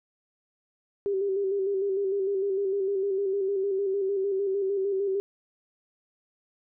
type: tone with vibrato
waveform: sine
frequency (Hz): 392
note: G4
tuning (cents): 0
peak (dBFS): -24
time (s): 1.06-5.2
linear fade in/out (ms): 0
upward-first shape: square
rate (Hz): 6.6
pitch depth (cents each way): 42
effects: none